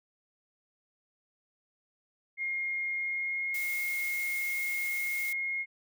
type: tone with pitch glide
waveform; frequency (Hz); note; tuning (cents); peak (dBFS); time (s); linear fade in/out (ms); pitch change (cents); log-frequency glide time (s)
sine; 2135 to 2149; C7 to C7; +34 to +46; -30; 2.37-5.66; 50; +12; 2.95-3.46
type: noise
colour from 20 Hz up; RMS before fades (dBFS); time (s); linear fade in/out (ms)
blue; -41; 3.54-5.33; 5
effects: none